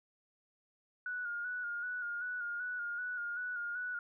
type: tone with vibrato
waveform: sine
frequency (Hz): 1448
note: F#6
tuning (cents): -38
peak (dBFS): -36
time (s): 1.06-3.99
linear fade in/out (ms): 2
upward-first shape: square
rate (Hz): 2.6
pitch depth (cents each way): 35
effects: none